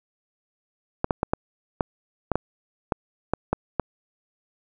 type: clicks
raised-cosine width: 1 ms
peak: -7 dBFS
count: 11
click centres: 1.044 / 1.108 / 1.231 / 1.335 / 1.808 / 2.317 / 2.356 / 2.922 / 3.336 / 3.53 / 3.797 s
effects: none